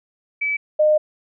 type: tone pair in turn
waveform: sine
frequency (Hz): 2298 / 610.6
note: D7 / D#5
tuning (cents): -38 / -33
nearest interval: octave + major seventh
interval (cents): 2295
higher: first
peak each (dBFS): -19 / -12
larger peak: second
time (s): 0.41-0.57 / 0.79-0.98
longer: second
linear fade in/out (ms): 10
effects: none